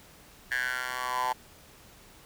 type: tone with high-pass filter sweep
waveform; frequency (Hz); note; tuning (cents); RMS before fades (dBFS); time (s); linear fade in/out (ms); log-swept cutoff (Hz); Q
10% pulse; 126.3; B2; +39; -31; 0.51-1.33; 10; 1700 to 910; 9.7
effects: pink hiss -54 dBFS RMS until 2.25 s